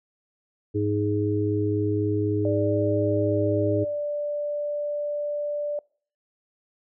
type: harmonic tone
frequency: 103.9 Hz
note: G#2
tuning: 1 cent sharp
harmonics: 1 / 3 / 4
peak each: -26 / -26 / -26 dBFS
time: 0.74-3.85 s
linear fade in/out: 20 ms
type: tone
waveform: sine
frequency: 587.3 Hz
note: D5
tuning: in tune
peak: -25 dBFS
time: 2.45-5.79 s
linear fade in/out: 2 ms
effects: noise-tail reverb RT60 0.5 s tail -26 dB re dry